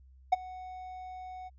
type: tone with ADSR envelope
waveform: triangle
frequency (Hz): 740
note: F#5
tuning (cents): 0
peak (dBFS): -16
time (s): 0.32-1.5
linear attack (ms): 10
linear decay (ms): 21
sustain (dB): -23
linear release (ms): 29
effects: added 65 Hz sine -54 dBFS peak until 1.58 s + resampled to 16000 Hz

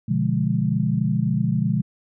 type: chord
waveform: sine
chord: B diminished seventh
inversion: none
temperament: equal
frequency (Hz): 123.47 / 146.83 / 174.61 / 207.7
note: B2 / D3 / F3 / Ab3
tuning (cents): 0 / 0 / 0 / 0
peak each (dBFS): -24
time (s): 0.08-1.82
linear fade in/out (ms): 10
effects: none

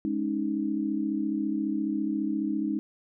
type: chord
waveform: sine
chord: Ab suspended fourth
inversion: none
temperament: just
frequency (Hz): 207.7 / 276.9 / 311.5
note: Ab3 / Db4 / Eb4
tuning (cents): 0 / -2 / +2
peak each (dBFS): -31 / -31 / -29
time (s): 0.05-2.79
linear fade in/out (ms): 0
effects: none

